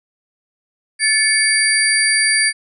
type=tone cluster; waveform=sine; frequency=1742 / 2227 / 4693 / 9330 Hz; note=A6 / C#7 / D8 / D9; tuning=-18 / +7 / -2 / -12 cents; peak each=-18 dBFS; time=0.99-2.53 s; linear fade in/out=50 ms; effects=none